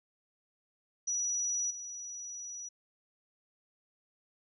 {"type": "tone with level steps", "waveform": "sine", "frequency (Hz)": 5860, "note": "F#8", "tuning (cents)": -18, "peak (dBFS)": [-30, -40], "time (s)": [1.07, 2.69], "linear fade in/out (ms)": 10, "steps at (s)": 1.7, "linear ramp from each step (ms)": 10, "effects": []}